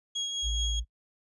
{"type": "tone with tremolo", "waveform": "35% pulse", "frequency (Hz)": 3298, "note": "G#7", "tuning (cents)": -13, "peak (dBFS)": -27, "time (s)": [0.15, 0.8], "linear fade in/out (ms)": 10, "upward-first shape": "sine", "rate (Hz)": 4.7, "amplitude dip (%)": 35}
{"type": "tone", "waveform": "sine", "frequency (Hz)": 56.1, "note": "A1", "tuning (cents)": 34, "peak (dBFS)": -28, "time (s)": [0.42, 0.85], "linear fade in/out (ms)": 50}
{"effects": ["noise-tail reverb RT60 0.1 s tail -24 dB re dry", "resampled to 24000 Hz"]}